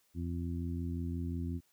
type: harmonic tone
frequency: 85.6 Hz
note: F2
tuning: 34 cents flat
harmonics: 1 / 2 / 3 / 4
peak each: -36 / -41 / -40 / -48 dBFS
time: 0.14-1.61 s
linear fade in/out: 50 ms
effects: white hiss -72 dBFS RMS until 1.72 s